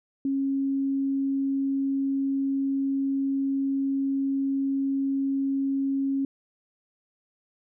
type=tone; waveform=sine; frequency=273 Hz; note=C#4; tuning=26 cents flat; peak=-23 dBFS; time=0.25-6.25 s; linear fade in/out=2 ms; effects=none